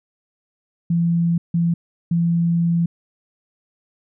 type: tone bursts at uneven times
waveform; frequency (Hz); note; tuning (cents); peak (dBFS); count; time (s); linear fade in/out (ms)
sine; 169.4; E3; +48; -15; 3; 0.9-1.38 / 1.54-1.74 / 2.11-2.86; 5
effects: none